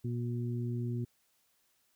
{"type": "harmonic tone", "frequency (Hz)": 120, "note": "B2", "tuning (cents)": -49, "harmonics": [1, 2, 3], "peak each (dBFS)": [-33, -39, -43], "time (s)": [0.04, 1.05], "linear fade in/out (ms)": 10, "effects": ["white hiss -73 dBFS RMS until 1.95 s"]}